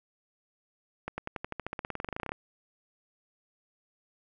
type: accelerating click train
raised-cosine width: 0.5 ms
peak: -19 dBFS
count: 23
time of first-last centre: 1.08-2.319 s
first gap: 100 ms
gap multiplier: 0.94
effects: none